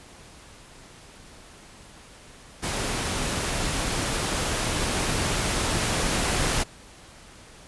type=noise with level ramp; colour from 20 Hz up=pink; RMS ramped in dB=-28 to -24 dBFS; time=2.62-6.64 s; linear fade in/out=20 ms; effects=pink hiss -48 dBFS RMS until 7.67 s + resampled to 24000 Hz